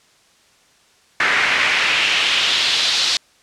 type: noise with band-pass filter sweep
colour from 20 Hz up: pink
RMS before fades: -17 dBFS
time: 1.2-3.17 s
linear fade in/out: 2 ms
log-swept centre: 1800 to 4400 Hz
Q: 2.2
effects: white hiss -54 dBFS RMS until 3.42 s + low-pass 7000 Hz 12 dB/octave